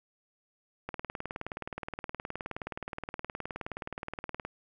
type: click train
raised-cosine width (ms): 0.5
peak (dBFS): -21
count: 69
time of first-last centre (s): 0.89-4.45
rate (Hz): 19.1
effects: none